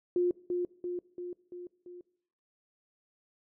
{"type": "tone with echo", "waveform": "sine", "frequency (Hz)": 355, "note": "F4", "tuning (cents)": 28, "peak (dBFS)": -24, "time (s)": [0.16, 0.31], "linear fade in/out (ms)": 2, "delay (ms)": 340, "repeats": 5, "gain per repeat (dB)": -4, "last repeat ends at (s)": 2.01, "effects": ["noise-tail reverb RT60 0.7 s tail -21 dB re dry"]}